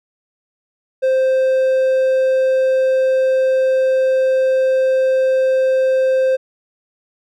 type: tone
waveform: triangle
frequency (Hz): 523.3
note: C5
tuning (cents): 0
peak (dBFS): -10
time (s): 1.02-6.37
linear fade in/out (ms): 20
effects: none